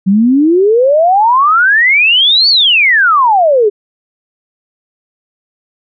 sine exponential two-way sweep, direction up then down, 185 to 4594 to 396.2 Hz, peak -5 dBFS, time 0.06-3.7 s, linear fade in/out 20 ms, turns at 2.49 s, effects none

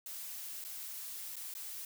blue noise with dropouts, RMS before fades -44 dBFS, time 0.06-1.85 s, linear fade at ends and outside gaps 2 ms, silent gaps 0.641-0.648 / 1.358-1.365 / 1.54-1.55 s, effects none

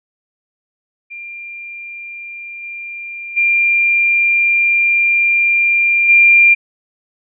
sine tone with level steps, 2388 Hz, D7, 28 cents sharp, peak -27 / -25 / -10 / -5 dBFS, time 1.1-6.55 s, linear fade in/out 20 ms, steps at 2.62 / 3.36 / 6.08 s, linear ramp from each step 20 ms, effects none

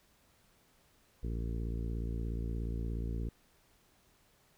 harmonic tone, 56.9 Hz, A#1, 41 cents flat, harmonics 1 / 2 / 3 / 4 / 5 / 6 / 7 / 8, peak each -35 / -41 / -45 / -47 / -49 / -51 / -52 / -53 dBFS, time 1.23-3.29 s, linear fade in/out 5 ms, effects pink hiss -68 dBFS RMS until 4.57 s

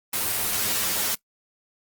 white noise with comb filter, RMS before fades -25 dBFS, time 0.13-1.15 s, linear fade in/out 5 ms, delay 9.5 ms, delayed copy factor +0.8, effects noise-tail reverb RT60 0.1 s tail -22 dB re dry + Opus 24 kbps

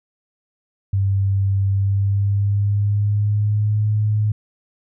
sine tone with pitch glide, 98 to 106.25 Hz, G2 to G#2, 0 to +40 cents, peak -15 dBFS, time 0.93-4.32 s, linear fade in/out 5 ms, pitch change +140 cents, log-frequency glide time 1.69-3.85 s, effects none

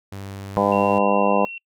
sawtooth tone, 98.3 Hz, G2, 5 cents sharp, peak -28 dBFS, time 0.12-0.99 s, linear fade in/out 5 ms
harmonic tone, 100.7 Hz, G2, 47 cents sharp, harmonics 2 / 3 / 4 / 5 / 6 / 7 / 8 / 9 / 10, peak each -23 / -28 / -28 / -22 / -23 / -26 / -25 / -27 / -24 dBFS, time 0.57-1.45 s, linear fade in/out 0 ms
sine tone with pitch glide, 2740 to 2724 Hz, F7 to F7, -34 to -44 cents, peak -31 dBFS, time 0.72-1.58 s, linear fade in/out 2 ms, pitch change -10 cents, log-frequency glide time 1.09-1.35 s
effects noise-tail reverb RT60 0.1 s tail -25 dB re dry

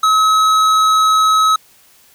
sine tone with tanh clipping, 1283 Hz, E6, 47 cents flat, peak -11 dBFS, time 0.03-1.56 s, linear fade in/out 5 ms, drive 14 dB, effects white hiss -49 dBFS RMS until 2.14 s

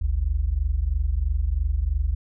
sine tone pair together, 50.39 / 73.42 Hz, G1 / D2, +48 / 0 cents, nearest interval perfect fifth, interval 652 cents, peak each -23 / -23 dBFS, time 0.01-2.15 s, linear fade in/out 10 ms, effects none

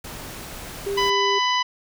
pink noise, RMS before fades -36 dBFS, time 0.04-1.1 s, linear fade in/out 5 ms
sine tone, 398.5 Hz, G4, 28 cents sharp, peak -23 dBFS, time 0.86-1.39 s, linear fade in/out 10 ms
harmonic tone, 997 Hz, B5, 16 cents sharp, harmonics 1 / 2 / 3 / 4 / 5 / 6, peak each -21 / -26 / -25 / -33 / -31 / -37 dBFS, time 0.97-1.63 s, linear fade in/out 10 ms
effects none

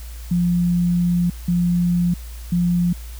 sine tone bursts at uneven times, 175.2 Hz, F3, 6 cents sharp, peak -15 dBFS, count 3, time 0.31-1.3 / 1.48-2.14 / 2.52-2.93 s, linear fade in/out 5 ms, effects added 58 Hz sine -31 dBFS peak until 3.19 s + white hiss -44 dBFS RMS until 3.19 s

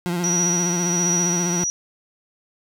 30% pulse tone with vibrato, 174.61 Hz, F3, in tune, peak -19 dBFS, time 0.06-1.64 s, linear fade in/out 0 ms, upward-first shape sine, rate 15 Hz, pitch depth 48 cents each way
sine tone with tremolo, 5810 Hz, F#8, 32 cents flat, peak -18 dBFS, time 0.24-1.7 s, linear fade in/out 0 ms, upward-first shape triangle, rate 1.4 Hz, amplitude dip 50%
effects none

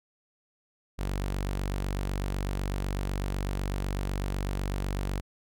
sawtooth tone, 48 Hz, G1, 36 cents flat, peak -25 dBFS, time 0.98-5.21 s, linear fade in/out 20 ms, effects none

